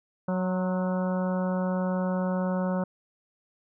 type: harmonic tone with a mistuned harmonic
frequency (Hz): 184.3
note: F#3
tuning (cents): -7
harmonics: 1 / 2 / 3 / 4 / 5 / 6 / 7 / 8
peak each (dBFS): -26 / -40 / -31 / -41 / -38 / -43 / -42 / -44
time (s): 0.28-2.84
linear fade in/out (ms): 5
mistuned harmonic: 6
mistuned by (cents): -41
effects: none